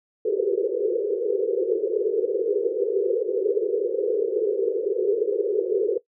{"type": "band-pass noise", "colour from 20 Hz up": "white", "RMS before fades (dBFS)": -23, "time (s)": [0.25, 5.98], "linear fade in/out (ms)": 5, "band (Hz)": [370, 490], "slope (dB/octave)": 96, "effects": ["noise-tail reverb RT60 0.1 s tail -17 dB re dry"]}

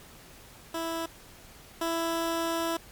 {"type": "tone pair in turn", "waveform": "15% pulse", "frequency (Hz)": [329.6, 331.7], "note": ["E4", "E4"], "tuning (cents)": [0, 11], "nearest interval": "unison", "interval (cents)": 11, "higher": "second", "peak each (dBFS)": [-24, -21], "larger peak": "second", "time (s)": [[0.74, 1.06], [1.81, 2.77]], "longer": "second", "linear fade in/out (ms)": 5, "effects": ["pink hiss -51 dBFS RMS until 2.91 s", "MP3 96 kbps"]}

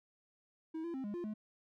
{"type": "tone with pitch steps", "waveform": "triangle", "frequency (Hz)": [320.3, 339.2, 264.7, 205.8, 349.1, 213.5], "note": ["E4", "E4", "C4", "G#3", "F4", "G#3"], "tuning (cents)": [-50, 50, 20, -16, -1, 48], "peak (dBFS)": -36, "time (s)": [0.74, 1.34], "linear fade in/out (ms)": 10, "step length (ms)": 100, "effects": []}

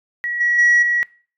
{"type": "tone with level steps", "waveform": "sine", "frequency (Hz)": 1921, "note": "B6", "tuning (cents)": -48, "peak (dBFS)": [-20, -13, -8, -14], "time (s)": [0.24, 1.03], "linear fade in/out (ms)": 0, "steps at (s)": [0.4, 0.58, 0.82], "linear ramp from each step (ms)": 10, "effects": ["noise-tail reverb RT60 0.4 s tail -22 dB re dry", "tanh soft clip ceiling -8 dBFS"]}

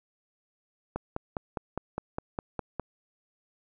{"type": "click train", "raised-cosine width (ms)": 1, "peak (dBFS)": -17, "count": 10, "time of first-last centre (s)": [0.96, 2.797], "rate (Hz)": 4.9, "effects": []}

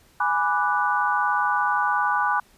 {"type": "chord", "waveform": "sine", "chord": "G# half-diminished seventh", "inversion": "none", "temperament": "equal", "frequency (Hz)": [830.6, 987.8, 1174.7, 1480], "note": ["G#5", "B5", "D6", "F#6"], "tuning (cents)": [0, 0, 0, 0], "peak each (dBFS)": -25, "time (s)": [0.2, 2.4], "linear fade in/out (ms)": 5, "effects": ["pink hiss -57 dBFS RMS until 2.57 s", "resampled to 32000 Hz"]}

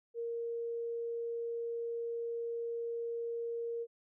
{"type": "tone", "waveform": "sine", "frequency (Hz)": 466.2, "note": "A#4", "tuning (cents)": 0, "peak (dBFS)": -35, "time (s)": [0.14, 3.87], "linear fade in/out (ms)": 50, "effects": []}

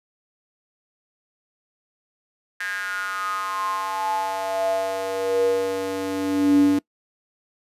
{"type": "tone with high-pass filter sweep", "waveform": "square", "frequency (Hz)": 95.9, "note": "G2", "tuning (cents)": -37, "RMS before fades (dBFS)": -23, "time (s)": [2.6, 6.79], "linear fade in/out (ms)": 5, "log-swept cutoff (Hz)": [1700, 260], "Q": 9.5, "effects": ["noise-tail reverb RT60 0.1 s tail -23 dB re dry", "resampled to 32000 Hz"]}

